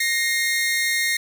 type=tone pair together; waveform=sawtooth; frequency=1862.9 / 2121 Hz; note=A#6 / C7; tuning=-2 / +23 cents; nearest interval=major second; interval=225 cents; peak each=-19 dBFS; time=0-1.17 s; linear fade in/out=5 ms; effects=none